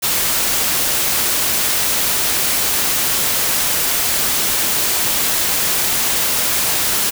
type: noise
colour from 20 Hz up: white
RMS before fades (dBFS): -17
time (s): 0.02-7.11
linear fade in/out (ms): 20
effects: none